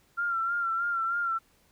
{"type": "tone with vibrato", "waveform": "sine", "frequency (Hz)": 1374, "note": "F6", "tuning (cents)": -29, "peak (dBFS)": -26, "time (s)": [0.17, 1.39], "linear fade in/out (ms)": 20, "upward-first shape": "sine", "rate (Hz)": 3.2, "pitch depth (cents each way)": 47, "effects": ["pink hiss -65 dBFS RMS until 1.71 s"]}